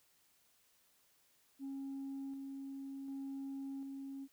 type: tone with tremolo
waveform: sine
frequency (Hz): 272.8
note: C#4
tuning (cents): -28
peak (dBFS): -39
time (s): 1.59-4.28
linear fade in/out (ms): 50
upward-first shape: square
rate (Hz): 0.67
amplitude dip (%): 30
effects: tanh soft clip ceiling -39 dBFS + white hiss -72 dBFS RMS until 4.32 s